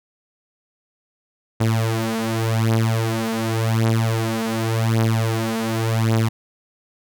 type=beating tone pair; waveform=sawtooth; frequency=112.2 / 113.08 Hz; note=A2 / A2; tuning=+34 / +48 cents; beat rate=0.88 Hz; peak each=-17 dBFS; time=1.6-6.29 s; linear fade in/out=10 ms; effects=none